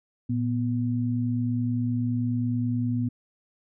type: tone pair together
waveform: sine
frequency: 115.7 / 245.2 Hz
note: A#2 / B3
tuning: -13 / -12 cents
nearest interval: octave + minor second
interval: 1301 cents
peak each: -26 / -26 dBFS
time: 0.29-3.09 s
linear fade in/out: 10 ms
effects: none